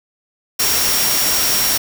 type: tone in noise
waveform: sine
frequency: 5588 Hz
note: F8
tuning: in tune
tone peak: -20 dBFS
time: 0.59-1.78 s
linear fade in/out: 10 ms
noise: white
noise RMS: -17 dBFS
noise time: 0.59-1.78 s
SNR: -6 dB
effects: none